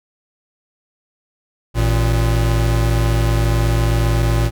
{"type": "tone pair together", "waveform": "square", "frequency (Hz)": [54.13, 114.7], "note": ["A1", "A#2"], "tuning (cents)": [-28, -28], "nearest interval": "octave + minor second", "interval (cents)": 1300, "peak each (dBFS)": -17, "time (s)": [1.74, 4.51], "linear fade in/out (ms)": 50, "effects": []}